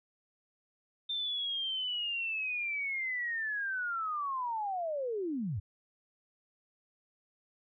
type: linear sweep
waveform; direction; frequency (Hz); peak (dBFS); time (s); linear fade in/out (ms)
sine; down; 3600 to 81.1; -32; 1.09-5.6; 10
effects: none